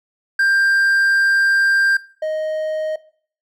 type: tone pair in turn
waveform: triangle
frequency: 1588 / 623.7 Hz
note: G6 / D#5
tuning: +22 / +4 cents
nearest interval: octave + major third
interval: 1618 cents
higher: first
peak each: -11 / -17 dBFS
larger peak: first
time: 0.39-1.97 / 2.22-2.96 s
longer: first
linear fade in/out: 5 ms
effects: noise-tail reverb RT60 0.5 s tail -19 dB re dry